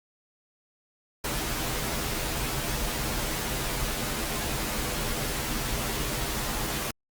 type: noise with comb filter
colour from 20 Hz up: pink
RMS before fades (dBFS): -30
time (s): 1.24-6.91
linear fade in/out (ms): 5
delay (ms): 11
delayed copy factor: -0.7
effects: Opus 48 kbps